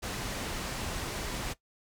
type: low-pass noise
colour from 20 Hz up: pink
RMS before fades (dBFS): -36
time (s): 0.02-1.54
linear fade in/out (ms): 20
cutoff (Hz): 9400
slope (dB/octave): 12
effects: noise-tail reverb RT60 0.1 s tail -17 dB re dry